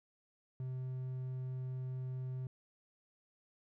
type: tone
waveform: triangle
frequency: 128.9 Hz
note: C3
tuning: 26 cents flat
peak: -36 dBFS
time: 0.6-2.47 s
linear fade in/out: 2 ms
effects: none